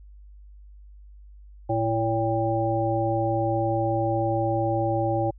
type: harmonic tone with a mistuned harmonic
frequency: 113.3 Hz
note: A#2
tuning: 49 cents flat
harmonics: 1 / 3 / 5 / 7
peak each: -27 / -27 / -27 / -27 dBFS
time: 1.69-5.31 s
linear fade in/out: 10 ms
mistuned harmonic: 3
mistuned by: -25 cents
effects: added 50 Hz sine -44 dBFS peak until 5.38 s